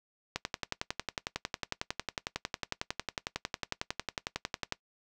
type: click train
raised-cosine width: 0.2 ms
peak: -14 dBFS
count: 49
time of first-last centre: 0.36-4.724 s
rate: 11 Hz
effects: noise-tail reverb RT60 0.1 s tail -20 dB re dry